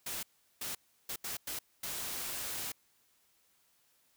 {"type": "noise bursts at uneven times", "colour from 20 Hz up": "white", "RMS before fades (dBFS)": -39, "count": 6, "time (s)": [[0.06, 0.23], [0.61, 0.75], [1.09, 1.16], [1.24, 1.37], [1.47, 1.59], [1.83, 2.72]], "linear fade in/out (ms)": 5, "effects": ["white hiss -71 dBFS RMS until 4.16 s"]}